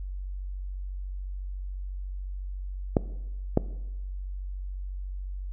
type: clicks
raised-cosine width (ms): 2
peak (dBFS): -6 / -6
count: 2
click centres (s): 2.968 / 3.574
effects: noise-tail reverb RT60 1.0 s tail -18 dB re dry + added 47 Hz sine -32 dBFS peak until 5.52 s